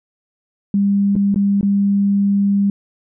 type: tone with dropouts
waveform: sine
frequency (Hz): 200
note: G3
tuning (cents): +35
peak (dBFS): -12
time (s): 0.74-2.7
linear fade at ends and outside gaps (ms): 2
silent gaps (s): 1.154-1.162 / 1.344-1.359 / 1.611-1.629
effects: none